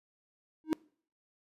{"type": "tone with exponential growth", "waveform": "triangle", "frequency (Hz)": 314.1, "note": "D#4", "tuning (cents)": 16, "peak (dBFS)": -19, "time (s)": [0.64, 0.73], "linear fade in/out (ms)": 0, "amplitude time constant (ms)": 18, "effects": ["noise-tail reverb RT60 0.5 s tail -24 dB re dry", "resampled to 32000 Hz"]}